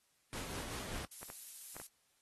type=noise with tremolo; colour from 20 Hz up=pink; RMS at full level=-43 dBFS; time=0.33-1.05 s; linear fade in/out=0 ms; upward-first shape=sine; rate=5.2 Hz; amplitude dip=35%
type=clicks; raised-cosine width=0.5 ms; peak=-33 dBFS; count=6; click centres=0.827 / 1.048 / 1.23 / 1.301 / 1.766 / 1.8 s
type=noise; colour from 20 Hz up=violet; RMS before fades=-46 dBFS; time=1.11-1.87 s; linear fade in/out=5 ms
effects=white hiss -75 dBFS RMS until 2.21 s + AAC 32 kbps